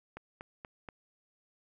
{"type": "click train", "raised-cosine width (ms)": 0.5, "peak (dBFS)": -28, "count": 4, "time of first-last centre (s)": [0.17, 0.888], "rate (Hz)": 4.18, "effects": []}